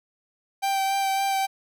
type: tone with vibrato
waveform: 45% pulse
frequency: 781 Hz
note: G5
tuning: 7 cents flat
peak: -22 dBFS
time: 0.62-1.47 s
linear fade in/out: 20 ms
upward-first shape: sine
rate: 3.6 Hz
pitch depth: 15 cents each way
effects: none